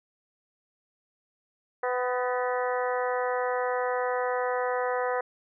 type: harmonic tone with a mistuned harmonic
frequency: 250 Hz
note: B3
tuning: 21 cents sharp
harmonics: 2 / 3 / 4 / 5 / 6 / 7 / 8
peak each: -28 / -32 / -34 / -36 / -38 / -39 / -40 dBFS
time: 1.83-5.21 s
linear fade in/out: 5 ms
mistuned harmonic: 8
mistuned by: -50 cents
effects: none